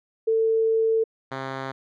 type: tone pair in turn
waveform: sine / 5% pulse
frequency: 447.1 / 133.58 Hz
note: A4 / C3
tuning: +28 / +36 cents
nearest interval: octave + major sixth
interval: 2092 cents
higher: first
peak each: -18 dBFS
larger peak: neither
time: 0.27-1.04 / 1.31-1.72 s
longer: first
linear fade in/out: 10 ms
effects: low-pass 3000 Hz 12 dB/octave